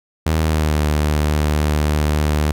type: tone with pitch glide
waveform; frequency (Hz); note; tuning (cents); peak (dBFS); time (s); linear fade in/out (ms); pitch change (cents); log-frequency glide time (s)
sawtooth; 79.4 to 75.29; D#2 to D2; +36 to +44; -11; 0.26-2.52; 5; -92; 0.41-0.79
effects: none